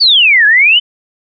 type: exponential two-way sweep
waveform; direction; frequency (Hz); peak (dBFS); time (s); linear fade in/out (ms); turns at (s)
sine; down then up; 4699 to 1644 to 3089; -4; 0-0.8; 20; 0.46
effects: none